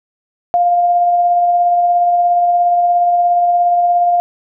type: tone with tremolo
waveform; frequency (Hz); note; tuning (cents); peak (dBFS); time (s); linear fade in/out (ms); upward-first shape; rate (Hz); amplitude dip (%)
sine; 702; F5; +9; -8; 0.54-4.2; 0; sine; 17; 25
effects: none